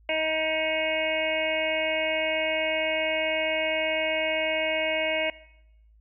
harmonic tone with a mistuned harmonic, 315.4 Hz, D#4, 24 cents sharp, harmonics 1 / 2 / 3 / 5 / 6 / 7 / 8 / 9, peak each -38 / -27 / -37 / -39 / -39 / -29 / -33 / -33 dBFS, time 0.09-5.3 s, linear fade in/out 2 ms, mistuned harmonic 6, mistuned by +20 cents, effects noise-tail reverb RT60 0.8 s tail -20 dB re dry + added 54 Hz sine -54 dBFS peak until 6 s

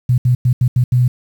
sine tone bursts at uneven times, 124.2 Hz, B2, 10 cents sharp, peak -9 dBFS, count 6, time 0.09-0.18 / 0.25-0.35 / 0.45-0.53 / 0.61-0.68 / 0.76-0.84 / 0.92-1.08 s, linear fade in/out 5 ms, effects 7-bit

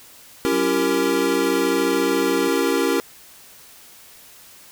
square chord, C# diminished seventh, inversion none, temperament equal with one note detuned, 277.2 / 337.9 / 392 / 466.2 Hz, C#4 / E4 / G4 / Bb4, 0 / +43 / 0 / 0 cents, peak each -24 dBFS, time 0.45-3 s, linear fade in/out 0 ms
triangle tone with pitch glide, 188.8 to 192.54 Hz, F#3 to G3, +35 to -31 cents, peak -31 dBFS, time 0.52-2.48 s, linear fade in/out 2 ms, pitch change +34 cents, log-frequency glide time 0.76-0.91 s
effects white hiss -46 dBFS RMS until 4.71 s

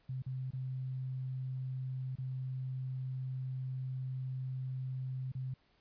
sine tone with dropouts, 130 Hz, C3, 11 cents flat, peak -36 dBFS, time 0.09-5.54 s, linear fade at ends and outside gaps 5 ms, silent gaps 0.222-0.263 / 0.507-0.533 / 2.156-2.184 / 5.319-5.35 s, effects pink hiss -71 dBFS RMS until 5.8 s + resampled to 11025 Hz

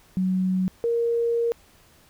sine tone pair in turn, 186.1 / 467.3 Hz, F#3 / A#4, +10 / +4 cents, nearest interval octave + major third, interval 1594 cents, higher second, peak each -20 dBFS, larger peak neither, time 0.17-0.68 / 0.84-1.52 s, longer second, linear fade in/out 0 ms, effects pink hiss -56 dBFS RMS until 2.09 s

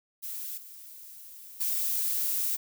violet noise with level steps, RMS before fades -37 / -47 / -29 dBFS, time 0.22-2.57 s, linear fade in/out 20 ms, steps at 0.57 / 1.6 s, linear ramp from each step 10 ms, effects none

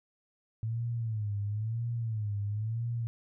sine tone with vibrato, 109.6 Hz, A2, 6 cents flat, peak -30 dBFS, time 0.63-3.07 s, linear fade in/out 0 ms, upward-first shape sine, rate 0.99 Hz, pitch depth 130 cents each way, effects none

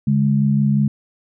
sine tone pair together, 142.13 / 207.7 Hz, C#3 / G#3, +44 / 0 cents, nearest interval perfect fifth, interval 656 cents, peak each -16 dBFS, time 0.07-0.88 s, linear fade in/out 5 ms, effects none

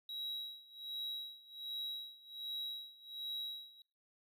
triangle tone with tremolo, 3861 Hz, B7, 40 cents flat, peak -37 dBFS, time 0.09-3.82 s, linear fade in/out 2 ms, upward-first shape sine, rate 1.3 Hz, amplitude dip 90%, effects noise-tail reverb RT60 0.5 s tail -24 dB re dry

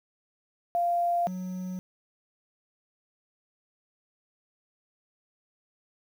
sine / triangle tone pair in turn, 694 / 183.82 Hz, F5 / F#3, -11 / -11 cents, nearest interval octave + major seventh, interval 2300 cents, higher first, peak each -23 / -30 dBFS, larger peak first, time 0.75-1.27 / 1.27-1.79 s, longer neither, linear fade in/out 0 ms, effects 9-bit

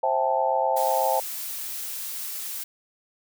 sine chord, A minor seventh, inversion first, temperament just, 528 / 660 / 792 / 880 Hz, C5 / E5 / G5 / A5, +16 / +2 / +18 / 0 cents, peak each -26 / -27 / -26 / -25 dBFS, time 0.03-1.2 s, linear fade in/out 5 ms
blue noise, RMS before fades -33 dBFS, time 0.76-2.64 s, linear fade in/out 10 ms
effects none

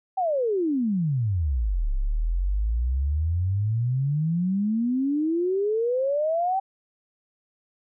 sine exponential two-way sweep, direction down then up, 784 to 32.7 to 784 Hz, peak -21 dBFS, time 0.17-6.6 s, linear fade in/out 10 ms, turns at 1.93 s, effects none

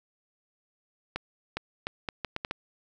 accelerating click train, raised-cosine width 0.3 ms, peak -15 dBFS, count 8, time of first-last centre 1.16-2.511 s, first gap 410 ms, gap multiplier 0.73, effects none

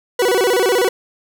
40% pulse tone with vibrato, 428.8 Hz, A4, 45 cents flat, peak -12 dBFS, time 0.19-0.89 s, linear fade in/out 5 ms, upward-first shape square, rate 16 Hz, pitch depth 230 cents each way, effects none

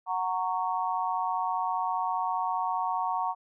sine chord, F# major, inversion none, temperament just, 740 / 925 / 1110 Hz, F#5 / A#5 / C#6, 0 / -14 / +2 cents, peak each -31 / -30 / -32 dBFS, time 0.06-3.35 s, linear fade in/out 50 ms, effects none

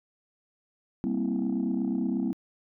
sine chord, C dominant seventh, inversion second, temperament equal, 196 / 233.1 / 261.6 / 329.6 Hz, G3 / Bb3 / C4 / E4, 0 / 0 / 0 / 0 cents, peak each -30 / -29 / -29 / -32 dBFS, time 1.04-2.33 s, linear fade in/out 0 ms, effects tanh soft clip ceiling -20 dBFS

